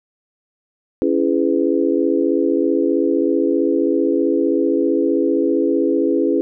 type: chord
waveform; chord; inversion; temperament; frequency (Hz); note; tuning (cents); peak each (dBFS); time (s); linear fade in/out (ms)
sine; C# minor seventh; none; just; 277.2 / 332.6 / 415.8 / 498.9; C#4 / E4 / G#4 / B4; 0 / +16 / +2 / +17; -19 / -18 / -20 / -22; 1.02-6.41; 0
effects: none